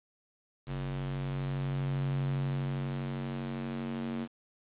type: tone with high-pass filter sweep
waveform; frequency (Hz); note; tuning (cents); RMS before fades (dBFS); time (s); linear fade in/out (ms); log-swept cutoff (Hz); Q
square; 46.25; F#1; 0; -34; 0.66-4.28; 50; 96 to 220; 3.8
effects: resampled to 8000 Hz + 9-bit